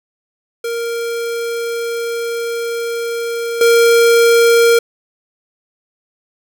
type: tone with level steps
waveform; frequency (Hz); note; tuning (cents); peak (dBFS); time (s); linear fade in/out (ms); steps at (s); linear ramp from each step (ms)
square; 466.2; A#4; 0; -19 / -8; 0.64-4.79; 5; 3.61; 2
effects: none